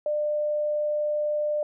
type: tone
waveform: sine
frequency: 598 Hz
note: D5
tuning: 31 cents sharp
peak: -23 dBFS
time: 0.06-1.63 s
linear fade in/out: 2 ms
effects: none